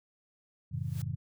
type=chord; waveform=sine; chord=F# minor seventh; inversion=none; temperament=just; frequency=92.5 / 111 / 138.75 / 166.5 Hz; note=F#2 / A2 / C#3 / E3; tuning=0 / +16 / +2 / +18 cents; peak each=-39 / -37 / -36 / -41 dBFS; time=0.71-1.16 s; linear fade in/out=20 ms
type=noise with exponential growth; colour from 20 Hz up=white; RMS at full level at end=-46 dBFS; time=0.73-1.02 s; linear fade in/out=5 ms; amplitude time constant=63 ms
effects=none